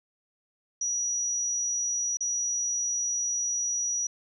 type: tone with dropouts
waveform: sine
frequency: 5820 Hz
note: F#8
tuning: 29 cents flat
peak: -26 dBFS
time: 0.81-4.07 s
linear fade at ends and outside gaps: 5 ms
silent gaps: 2.171-2.206 s
effects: none